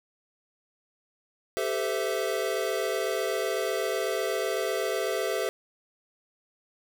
square chord, A minor seventh, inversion third, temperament equal with one note detuned, 392 / 440 / 514 / 659.3 Hz, G4 / A4 / C5 / E5, 0 / 0 / -31 / 0 cents, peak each -33 dBFS, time 1.57-5.49 s, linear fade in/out 0 ms, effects none

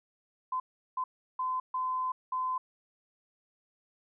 sine tone bursts at uneven times, 1024 Hz, C6, 38 cents flat, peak -29 dBFS, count 5, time 0.52-0.6 / 0.97-1.04 / 1.39-1.6 / 1.74-2.12 / 2.32-2.58 s, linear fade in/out 5 ms, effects none

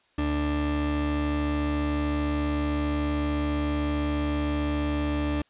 40% pulse tone pair together, 73.72 / 294.9 Hz, D2 / D4, +7 / +7 cents, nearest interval 2 octaves, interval 2400 cents, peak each -27 dBFS, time 0.18-5.42 s, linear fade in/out 5 ms, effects white hiss -65 dBFS RMS until 5.49 s + resampled to 8000 Hz

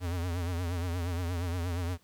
square tone with vibrato, 87.31 Hz, F2, in tune, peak -31 dBFS, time 0-1.98 s, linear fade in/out 50 ms, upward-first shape triangle, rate 8.5 Hz, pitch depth 100 cents each way, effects pink hiss -66 dBFS RMS until 2.03 s

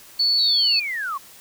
sine tone, 4443 Hz, C#8, 3 cents sharp, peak -16 dBFS, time 0.19-0.8 s, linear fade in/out 10 ms
sine linear sweep, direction down, 4048 to 1046.5 Hz, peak -24 dBFS, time 0.38-1.18 s, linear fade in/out 10 ms
effects white hiss -46 dBFS RMS until 1.4 s

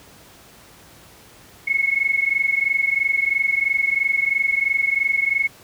sine tone pair together, 2177 / 2200 Hz, C#7 / C#7, -32 / -14 cents, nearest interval unison, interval 18 cents, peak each -20 dBFS, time 1.67-5.48 s, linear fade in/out 10 ms, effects pink hiss -47 dBFS RMS until 5.63 s + high-pass 60 Hz 12 dB/octave

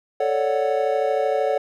triangle chord, D major seventh, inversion second, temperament equal, 440 / 554.4 / 587.3 / 740 Hz, A4 / C#5 / D5 / F#5, 0 / 0 / 0 / 0 cents, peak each -22 / -21 / -24 / -23 dBFS, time 0.2-1.58 s, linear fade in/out 5 ms, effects none

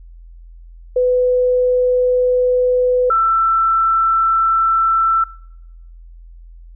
sine tone pair in turn, 499.9 / 1334.6 Hz, B4 / E6, +21 / +21 cents, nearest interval octave + perfect fourth, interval 1700 cents, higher second, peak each -11 dBFS, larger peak neither, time 0.96-3.1 / 3.1-5.24 s, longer neither, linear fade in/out 5 ms, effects noise-tail reverb RT60 0.9 s tail -25 dB re dry + added 42 Hz sine -36 dBFS peak until 6.75 s

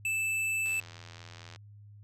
square tone, 2637 Hz, E7, in tune, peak -29 dBFS, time 0.05-0.8 s, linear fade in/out 2 ms
click train, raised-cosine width 0.2 ms, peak -30 dBFS, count 77, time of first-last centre 0.66-1.56 s, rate 84.4 Hz
effects added 103 Hz sine -49 dBFS peak until 2.03 s + low-pass 12000 Hz 12 dB/octave

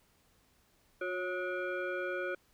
sine tone with frequency modulation, 549 Hz, C#5, 17 cents flat, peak -33 dBFS, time 1.01-2.35 s, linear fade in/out 5 ms, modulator 910 Hz, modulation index 1.4, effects pink hiss -69 dBFS RMS until 2.53 s

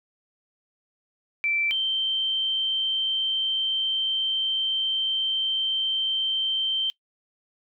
sine tone pair in turn, 2336 / 3123 Hz, D7 / G7, -10 / -7 cents, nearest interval perfect fourth, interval 503 cents, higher second, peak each -22 dBFS, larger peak neither, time 1.44-1.71 / 1.71-6.9 s, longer second, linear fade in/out 0 ms, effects noise-tail reverb RT60 0.1 s tail -21 dB re dry

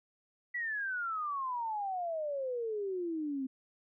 sine exponential sweep, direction down, 1972 to 258.1 Hz, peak -33 dBFS, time 0.54-3.47 s, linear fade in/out 10 ms, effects none

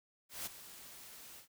white noise with ADSR envelope, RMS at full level -40 dBFS, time 0.29-1.48 s, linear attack 170 ms, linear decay 18 ms, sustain -13 dB, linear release 110 ms, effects none

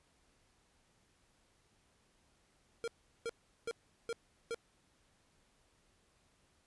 square tone bursts, 463.6 Hz, A#4, 10 cents flat, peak -37 dBFS, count 5, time 2.84-4.545 s, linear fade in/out 0 ms, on 37 ms, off 380 ms, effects pink hiss -72 dBFS RMS until 6.66 s + resampled to 24000 Hz

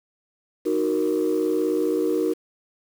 sine chord, D# minor, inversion none, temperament equal, 311.1 / 370 / 466.2 Hz, D#4 / F#4 / A#4, 0 / 0 / 0 cents, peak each -23 dBFS, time 0.65-2.34 s, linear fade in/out 20 ms, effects tanh soft clip ceiling -14 dBFS + 7-bit

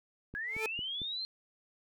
click train, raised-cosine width 3 ms, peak -32 dBFS, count 4, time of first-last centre 0.34-1.017 s, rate 4.43 Hz
sine linear sweep, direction up, 1617 to 4212 Hz, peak -35 dBFS, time 0.35-1.25 s, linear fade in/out 0 ms
sawtooth tone with exponential growth, 440 Hz, A4, in tune, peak -27 dBFS, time 0.43-0.66 s, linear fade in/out 2 ms, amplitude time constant 49 ms
effects none

